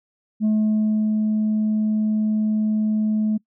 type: tone with ADSR envelope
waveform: sine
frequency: 215 Hz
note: A3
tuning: 40 cents flat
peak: -13 dBFS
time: 0.4-3.38 s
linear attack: 49 ms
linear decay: 660 ms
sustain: -3 dB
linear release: 17 ms
effects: noise-tail reverb RT60 0.1 s tail -24 dB re dry + tanh soft clip ceiling -15 dBFS